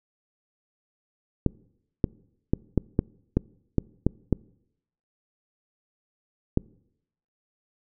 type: clicks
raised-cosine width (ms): 3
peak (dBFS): -7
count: 10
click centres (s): 1.463 / 2.042 / 2.535 / 2.777 / 2.991 / 3.37 / 3.783 / 4.066 / 4.327 / 6.574
effects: noise-tail reverb RT60 0.8 s tail -25 dB re dry